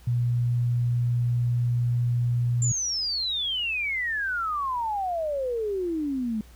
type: tone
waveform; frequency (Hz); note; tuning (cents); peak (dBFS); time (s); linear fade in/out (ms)
sine; 120.7; B2; -39; -21; 0.07-2.72; 5
type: exponential sweep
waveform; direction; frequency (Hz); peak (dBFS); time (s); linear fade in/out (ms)
sine; down; 7310 to 210; -25; 2.62-6.41; 2
effects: added 60 Hz sine -48 dBFS peak until 6.55 s + pink hiss -56 dBFS RMS until 6.55 s